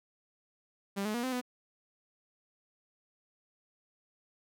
sawtooth tone with pitch steps, 198.2 / 213 / 239.2 / 258 / 248.7 Hz, G3 / G#3 / A#3 / C4 / B3, +19 / +44 / +45 / -24 / +12 cents, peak -28 dBFS, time 0.96-1.415 s, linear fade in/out 20 ms, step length 91 ms, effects none

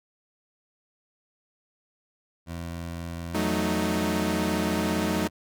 20% pulse tone, 84.6 Hz, E2, 45 cents sharp, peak -28 dBFS, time 2.46-5.3 s, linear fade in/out 50 ms
sawtooth chord, D# diminished, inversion first, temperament equal, 185 / 220 / 311.1 Hz, F#3 / A3 / D#4, 0 / 0 / 0 cents, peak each -25 dBFS, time 3.34-5.28 s, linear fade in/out 10 ms
effects none

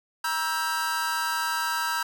45% pulse chord, E diminished, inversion second, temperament just, 949.3 / 1318.5 / 1582.2 Hz, Bb5 / E6 / G6, +31 / 0 / +16 cents, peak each -30 dBFS, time 0.24-2.03 s, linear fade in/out 5 ms, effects none

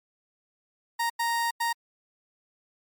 30% pulse tone bursts at uneven times, 932.3 Hz, A#5, in tune, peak -22 dBFS, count 3, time 0.99-1.1 / 1.19-1.51 / 1.6-1.73 s, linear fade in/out 10 ms, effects MP3 96 kbps

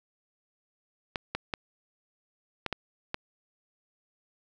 clicks, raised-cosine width 0.3 ms, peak -14 dBFS, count 6, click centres 1.158 / 1.35 / 1.538 / 2.663 / 2.727 / 3.144 s, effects none

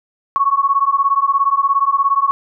sine beating tone pair, 1100 / 1117 Hz, C#6 / C#6, -14 / +13 cents, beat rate 17 Hz, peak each -15 dBFS, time 0.36-2.31 s, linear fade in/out 0 ms, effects none

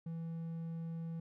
triangle tone, 165 Hz, E3, 2 cents sharp, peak -37 dBFS, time 0.06-1.2 s, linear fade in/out 5 ms, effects none

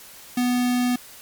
square tone with notch filter, 246.9 Hz, B3, in tune, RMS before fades -21 dBFS, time 0.37-0.96 s, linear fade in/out 5 ms, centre 1000 Hz, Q 1.9, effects white hiss -44 dBFS RMS until 1.21 s + MP3 96 kbps

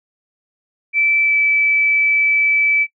sine tone with pitch glide, 2323 to 2308 Hz, D7 to D7, -20 to -31 cents, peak -12 dBFS, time 0.93-2.87 s, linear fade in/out 50 ms, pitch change -11 cents, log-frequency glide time 1.21-1.35 s, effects noise-tail reverb RT60 0.1 s tail -20 dB re dry

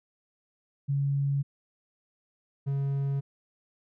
sine / triangle tone pair in turn, 140 / 138.63 Hz, C#3 / C#3, +18 / 0 cents, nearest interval unison, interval 18 cents, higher first, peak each -24 dBFS, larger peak neither, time 0.88-1.43 / 2.66-3.21 s, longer neither, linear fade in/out 20 ms, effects none

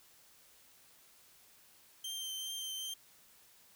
sawtooth tone with vibrato, 3136 Hz, G7, in tune, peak -36 dBFS, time 2.04-2.94 s, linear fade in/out 5 ms, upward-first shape triangle, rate 2.5 Hz, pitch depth 21 cents each way, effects white hiss -63 dBFS RMS until 3.75 s

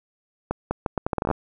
accelerating click train, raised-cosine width 1 ms, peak -9 dBFS, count 13, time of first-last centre 0.51-1.312 s, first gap 200 ms, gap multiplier 0.76, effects none

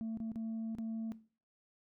sine tone with dropouts, 224 Hz, A3, 31 cents sharp, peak -34 dBFS, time 0.01-1.12 s, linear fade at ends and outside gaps 0 ms, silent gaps 0.173-0.202 / 0.318-0.358 / 0.751-0.785 s, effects noise-tail reverb RT60 0.4 s tail -18 dB re dry + tanh soft clip ceiling -35 dBFS

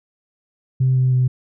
sine tone with pitch steps, 130 / 128.58 / 127.18 Hz, C3 / C3 / C3, -11 / -30 / -49 cents, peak -12 dBFS, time 0.8-1.28 s, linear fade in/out 10 ms, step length 160 ms, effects tanh soft clip ceiling -9 dBFS

